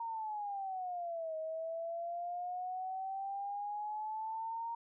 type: exponential two-way sweep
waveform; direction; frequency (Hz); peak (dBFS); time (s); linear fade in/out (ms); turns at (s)
sine; down then up; 932.3 to 631 to 932.3; -37; 0-4.75; 5; 1.36
effects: none